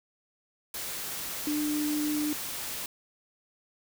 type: tone in noise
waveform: sine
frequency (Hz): 299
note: D4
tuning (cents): +31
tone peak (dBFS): -27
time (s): 1.47-2.33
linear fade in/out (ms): 2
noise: white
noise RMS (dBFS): -36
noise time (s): 0.74-2.86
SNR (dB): +6
effects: none